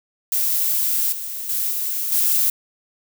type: noise with level steps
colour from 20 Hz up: violet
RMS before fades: -20 / -29 / -22 / -24 / -18 dBFS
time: 0.32-2.5 s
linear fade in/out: 2 ms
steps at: 1.12 / 1.49 / 1.71 / 2.12 s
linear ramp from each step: 5 ms
effects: none